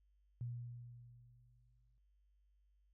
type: tone with exponential decay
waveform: sine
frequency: 120.3 Hz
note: B2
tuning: 45 cents flat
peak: -39 dBFS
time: 0.41-1.98 s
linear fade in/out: 0 ms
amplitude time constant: 340 ms
effects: added 50 Hz sine -70 dBFS peak until 2.93 s